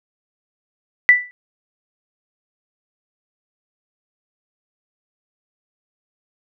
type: tone with exponential decay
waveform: sine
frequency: 1975.5 Hz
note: B6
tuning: in tune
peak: -3 dBFS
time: 1.09-1.31 s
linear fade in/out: 0 ms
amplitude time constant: 46 ms
effects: none